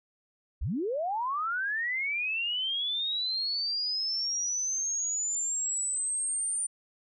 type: linear sweep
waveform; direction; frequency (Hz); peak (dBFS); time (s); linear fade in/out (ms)
sine; up; 36.58 to 9150; -28; 0.61-6.67; 10
effects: none